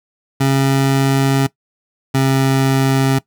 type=tone pair in turn; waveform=25% pulse; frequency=135.9 / 134.34 Hz; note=C#3 / C3; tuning=-34 / +46 cents; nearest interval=unison; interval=20 cents; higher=first; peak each=-8 dBFS; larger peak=neither; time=0.4-1.47 / 2.14-3.19 s; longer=first; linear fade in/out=10 ms; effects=noise-tail reverb RT60 0.1 s tail -19 dB re dry